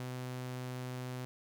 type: tone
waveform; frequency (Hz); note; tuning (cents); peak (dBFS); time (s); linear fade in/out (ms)
sawtooth; 126.6; B2; +43; -35; 0-1.25; 0
effects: none